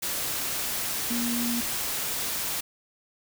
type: tone in noise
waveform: sine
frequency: 237.8 Hz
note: A#3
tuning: 35 cents sharp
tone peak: -27 dBFS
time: 1.1-1.61 s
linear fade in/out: 10 ms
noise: white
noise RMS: -30 dBFS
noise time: 0.02-2.61 s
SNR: 0 dB
effects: none